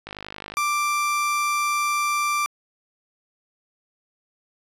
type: click train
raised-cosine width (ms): 0.3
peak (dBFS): -18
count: 25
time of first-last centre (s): 0.07-0.54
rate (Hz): 51.1
type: tone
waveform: 30% pulse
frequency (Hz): 1178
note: D6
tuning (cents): +5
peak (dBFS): -18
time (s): 0.57-2.46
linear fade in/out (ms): 0
effects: resampled to 32000 Hz